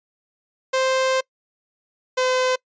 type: tone pair in turn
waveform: sawtooth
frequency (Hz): 523.3 / 511.3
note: C5 / C5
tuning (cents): 0 / -40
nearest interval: unison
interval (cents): 40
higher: first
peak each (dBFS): -14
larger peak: neither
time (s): 0.73-1.21 / 2.17-2.56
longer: first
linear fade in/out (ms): 10
effects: noise-tail reverb RT60 0.1 s tail -24 dB re dry + resampled to 16000 Hz